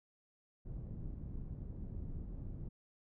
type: low-pass noise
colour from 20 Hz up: pink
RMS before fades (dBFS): -44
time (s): 0.65-2.69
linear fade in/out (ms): 10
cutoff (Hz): 190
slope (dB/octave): 12
effects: none